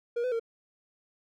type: tone with pitch steps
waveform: triangle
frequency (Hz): 474.2 / 504 / 458.6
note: A#4 / B4 / A#4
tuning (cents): +30 / +35 / -28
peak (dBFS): -25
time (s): 0.16-0.397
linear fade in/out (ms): 10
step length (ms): 79
effects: none